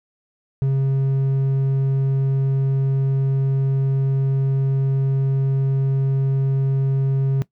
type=tone with hard clipping; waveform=sine; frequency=135.4 Hz; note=C#3; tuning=40 cents flat; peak=-17 dBFS; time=0.62-7.42 s; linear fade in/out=0 ms; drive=3 dB; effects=noise-tail reverb RT60 0.1 s tail -18 dB re dry